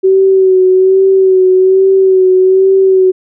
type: tone with vibrato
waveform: sine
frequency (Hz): 378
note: F#4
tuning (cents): +37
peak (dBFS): -4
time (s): 0.03-3.12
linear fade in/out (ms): 20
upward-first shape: sine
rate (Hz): 1.2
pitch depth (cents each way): 31
effects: none